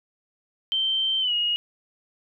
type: tone with pitch glide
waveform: sine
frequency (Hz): 3120 to 2878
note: G7 to F#7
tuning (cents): -9 to -49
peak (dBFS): -21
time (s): 0.72-1.56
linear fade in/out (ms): 0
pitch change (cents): -140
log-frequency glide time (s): 1.2-1.33
effects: none